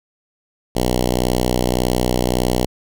5% pulse tone with notch filter, 61.74 Hz, B1, in tune, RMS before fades -18 dBFS, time 0.75-2.66 s, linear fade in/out 10 ms, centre 1600 Hz, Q 0.9, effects none

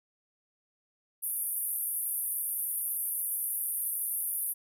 white band-pass noise, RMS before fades -33 dBFS, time 1.22-4.54 s, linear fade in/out 20 ms, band 9500 to 14000 Hz, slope 96 dB/octave, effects none

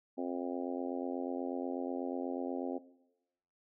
harmonic tone, 88.2 Hz, F2, 18 cents sharp, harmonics 3 / 4 / 5 / 6 / 7 / 8 / 9, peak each -37 / -41 / -44 / -44 / -45 / -48 / -47 dBFS, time 0.17-2.79 s, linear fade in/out 20 ms, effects noise-tail reverb RT60 0.9 s tail -18 dB re dry

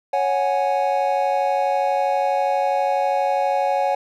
triangle chord, C# suspended fourth, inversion none, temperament just, 554.4 / 739.2 / 831.5 Hz, C#5 / F#5 / G#5, 0 / -2 / +2 cents, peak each -20 dBFS, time 0.13-3.95 s, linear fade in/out 5 ms, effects none

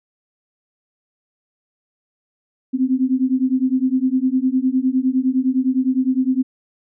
sine beating tone pair, 254.4 / 264.2 Hz, C4 / C4, -48 / +17 cents, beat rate 9.8 Hz, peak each -18 dBFS, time 2.73-6.43 s, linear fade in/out 20 ms, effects none

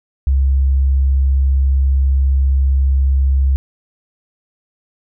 sine tone, 67.4 Hz, C#2, 48 cents flat, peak -10 dBFS, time 0.27-3.56 s, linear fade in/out 0 ms, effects none

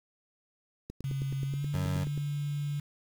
click train, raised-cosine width 3 ms, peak -27 dBFS, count 13, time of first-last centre 0.9-2.177 s, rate 9.4 Hz
sine tone with pitch glide, 136 to 144.92 Hz, C#3 to D3, -33 to -23 cents, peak -30 dBFS, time 1.04-2.8 s, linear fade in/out 5 ms, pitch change +110 cents, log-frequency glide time 1.45-1.68 s
25% pulse tone, 93 Hz, F#2, 9 cents sharp, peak -28 dBFS, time 1.73-2.05 s, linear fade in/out 20 ms
effects 8-bit

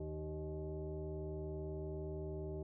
sine tone with frequency modulation, 155.56 Hz, D#3, in tune, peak -40 dBFS, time 0-2.63 s, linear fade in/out 5 ms, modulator 232 Hz, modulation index 1.6, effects none

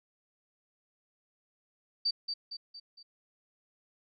sine tone with echo, 4629 Hz, D8, 26 cents flat, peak -26 dBFS, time 2.05-2.11 s, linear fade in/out 10 ms, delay 230 ms, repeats 4, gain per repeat -6 dB, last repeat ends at 3.03 s, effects none

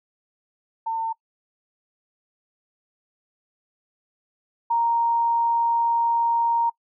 sine tone pair in turn, 903 / 931.6 Hz, A5 / A#5, +45 / -1 cents, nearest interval minor second, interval 54 cents, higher second, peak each -23 / -18 dBFS, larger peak second, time 0.86-1.13 / 4.7-6.7 s, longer second, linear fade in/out 10 ms, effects noise-tail reverb RT60 0.1 s tail -24 dB re dry

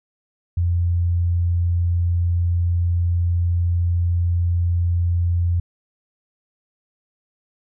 sine tone, 86.7 Hz, F2, 12 cents flat, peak -16 dBFS, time 0.57-5.6 s, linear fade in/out 5 ms, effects none

